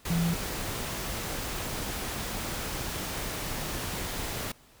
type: tone in noise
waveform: sine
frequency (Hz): 168.7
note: E3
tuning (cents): +40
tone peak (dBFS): -24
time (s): 0.1-0.34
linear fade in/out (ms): 5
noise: pink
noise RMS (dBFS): -34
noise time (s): 0.05-4.52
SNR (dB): +7
effects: pink hiss -58 dBFS RMS until 4.8 s